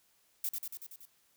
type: noise with echo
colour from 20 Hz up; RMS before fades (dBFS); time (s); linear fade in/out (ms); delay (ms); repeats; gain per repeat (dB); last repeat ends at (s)
violet; -34; 0.44-0.49; 2; 94; 6; -3; 1.054
effects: white hiss -70 dBFS RMS until 1.36 s